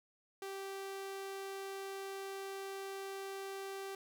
sawtooth tone, 390 Hz, G4, 9 cents flat, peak -38 dBFS, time 0.42-3.95 s, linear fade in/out 2 ms, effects none

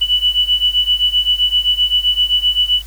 sine beating tone pair, 2960 / 2967.7 Hz, F#7 / F#7, 0 / +5 cents, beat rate 7.7 Hz, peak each -16 / -14 dBFS, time 0.01-2.82 s, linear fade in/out 10 ms, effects added 52 Hz sine -31 dBFS peak until 2.86 s + white hiss -42 dBFS RMS until 2.86 s

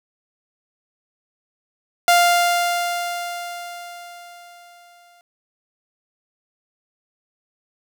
sawtooth tone with exponential decay, 698.5 Hz, F5, in tune, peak -7 dBFS, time 2.08-5.21 s, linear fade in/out 1 ms, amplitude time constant 680 ms, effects none

